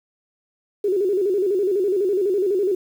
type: tone with vibrato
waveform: sine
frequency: 387.3 Hz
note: G4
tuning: 21 cents flat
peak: -17 dBFS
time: 0.84-2.75 s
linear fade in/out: 5 ms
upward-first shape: square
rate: 12 Hz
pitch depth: 100 cents each way
effects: 8-bit